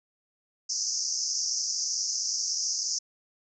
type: band-pass noise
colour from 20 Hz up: white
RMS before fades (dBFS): -30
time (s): 0.69-2.99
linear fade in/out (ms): 10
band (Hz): 5000 to 6500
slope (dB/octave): 96
effects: none